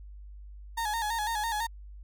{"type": "tone with vibrato", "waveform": "35% pulse", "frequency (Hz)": 880, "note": "A5", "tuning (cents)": 0, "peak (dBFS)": -27, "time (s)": [0.77, 1.67], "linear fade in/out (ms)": 10, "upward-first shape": "square", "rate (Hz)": 6, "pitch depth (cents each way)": 75, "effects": ["added 50 Hz sine -43 dBFS peak until 2.03 s"]}